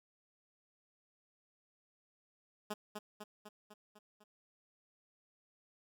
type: tone with echo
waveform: 10% pulse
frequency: 210 Hz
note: G#3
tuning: 19 cents sharp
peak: -29 dBFS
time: 2.7-2.74 s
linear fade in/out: 10 ms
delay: 250 ms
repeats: 6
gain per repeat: -4 dB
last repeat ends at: 4.24 s
effects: none